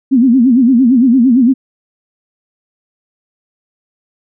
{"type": "tone with vibrato", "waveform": "sine", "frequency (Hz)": 249, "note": "B3", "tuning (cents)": 14, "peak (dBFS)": -5, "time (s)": [0.11, 1.54], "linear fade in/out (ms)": 20, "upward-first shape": "sine", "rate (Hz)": 8.8, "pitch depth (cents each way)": 160, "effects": []}